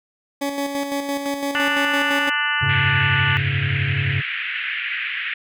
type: tone with tremolo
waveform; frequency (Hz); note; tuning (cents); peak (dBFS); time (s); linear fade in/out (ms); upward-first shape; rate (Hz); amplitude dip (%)
20% pulse; 281; C#4; +24; -16; 0.41-2.3; 10; square; 5.9; 45
type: harmonic tone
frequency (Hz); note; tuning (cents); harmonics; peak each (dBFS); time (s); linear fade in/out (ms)
294.6; D4; +6; 3 / 4 / 5 / 6 / 7 / 8 / 9 / 10; -30 / -28 / -23 / -24 / -28 / -36 / -29 / -27; 1.55-3.37; 0
type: chord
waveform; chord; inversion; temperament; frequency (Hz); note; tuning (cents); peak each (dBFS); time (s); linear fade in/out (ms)
triangle; F# suspended second; none; just; 92.5 / 104.06 / 138.75; F#2 / G#2 / C#3; 0 / +4 / +2; -26 / -22 / -20; 2.61-4.22; 20
type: band-pass noise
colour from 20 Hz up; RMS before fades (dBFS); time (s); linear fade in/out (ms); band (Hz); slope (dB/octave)
pink; -26; 2.69-5.34; 5; 1600 to 2900; 48
effects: none